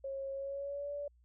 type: tone with pitch glide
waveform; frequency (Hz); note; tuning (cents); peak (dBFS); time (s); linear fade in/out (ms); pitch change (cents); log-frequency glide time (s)
sine; 544 to 576.3; C#5 to D5; -33 to -33; -37; 0.04-1.08; 5; +100; 0.32-0.92
effects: added 60 Hz sine -63 dBFS peak until 1.24 s